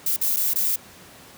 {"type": "noise with dropouts", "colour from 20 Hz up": "violet", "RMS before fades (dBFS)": -22, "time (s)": [0.06, 0.76], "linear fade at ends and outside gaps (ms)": 5, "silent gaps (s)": [[0.164, 0.212], [0.363, 0.368], [0.536, 0.557]], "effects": ["pink hiss -46 dBFS RMS until 1.37 s", "high-pass 100 Hz 12 dB/octave"]}